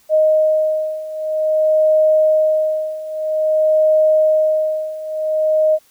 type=beating tone pair; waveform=sine; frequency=622 / 622.51 Hz; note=D#5 / D#5; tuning=-1 / +1 cents; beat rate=0.51 Hz; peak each=-17 / -14 dBFS; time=0.09-5.79 s; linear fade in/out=50 ms; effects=white hiss -54 dBFS RMS until 5.9 s